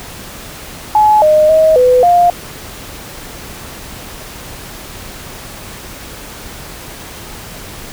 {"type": "tone with pitch steps", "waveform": "sine", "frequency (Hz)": [851, 614, 633, 501, 703], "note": ["G#5", "D#5", "D#5", "B4", "F5"], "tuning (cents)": [42, -23, 30, 25, 11], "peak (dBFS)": -5, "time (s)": [0.95, 2.3], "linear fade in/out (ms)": 2, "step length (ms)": 270, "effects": ["pink hiss -30 dBFS RMS until 7.92 s"]}